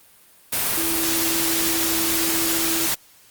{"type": "tone in noise", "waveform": "sine", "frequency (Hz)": 329.6, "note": "E4", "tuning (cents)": 0, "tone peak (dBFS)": -26, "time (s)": [0.77, 2.87], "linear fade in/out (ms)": 10, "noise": "white", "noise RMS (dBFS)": -22, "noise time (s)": [0.52, 2.95], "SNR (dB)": -7, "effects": ["white hiss -52 dBFS RMS until 3.3 s", "Opus 32 kbps"]}